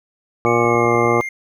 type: harmonic tone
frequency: 118.3 Hz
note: A#2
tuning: 26 cents sharp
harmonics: 1 / 2 / 3 / 4 / 5 / 6 / 7 / 9 / 10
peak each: -24 / -24 / -19 / -19 / -24 / -25 / -23 / -25 / -21 dBFS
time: 0.45-1.21 s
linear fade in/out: 0 ms
type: tone with pitch glide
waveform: triangle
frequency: 2217 to 2114 Hz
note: C#7 to C7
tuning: 0 to +17 cents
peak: -22 dBFS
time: 0.46-1.29 s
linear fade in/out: 5 ms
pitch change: -83 cents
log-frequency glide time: 0.57-0.92 s
type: click train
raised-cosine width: 2 ms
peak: -21 dBFS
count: 5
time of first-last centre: 0.65-1.052 s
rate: 9.94 Hz
effects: none